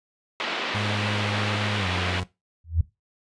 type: band-pass noise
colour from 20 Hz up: white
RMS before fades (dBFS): -29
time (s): 0.4-2.2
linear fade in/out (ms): 0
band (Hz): 210 to 3400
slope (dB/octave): 24
type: tone with pitch glide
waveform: 30% pulse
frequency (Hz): 103.83 to 90.39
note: G#2 to F#2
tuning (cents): 0 to -40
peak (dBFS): -24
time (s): 0.74-2.24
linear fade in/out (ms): 10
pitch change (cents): -240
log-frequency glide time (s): 1.78-1.87
type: tone with exponential growth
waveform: sine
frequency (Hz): 82.41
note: E2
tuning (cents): 0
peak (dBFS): -14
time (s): 2.64-2.81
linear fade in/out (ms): 5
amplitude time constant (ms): 36
effects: noise-tail reverb RT60 0.2 s tail -17 dB re dry + resampled to 22050 Hz